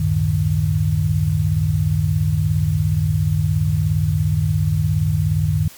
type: tone cluster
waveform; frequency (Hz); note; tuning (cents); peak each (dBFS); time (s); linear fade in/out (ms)
sine; 70.3 / 93.8 / 110.9 / 153; C#2 / F#2 / A2 / D#3; +25 / +24 / +14 / -29; -27 / -19 / -23 / -18; 0-5.68; 5
effects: white hiss -42 dBFS RMS until 5.77 s + MP3 96 kbps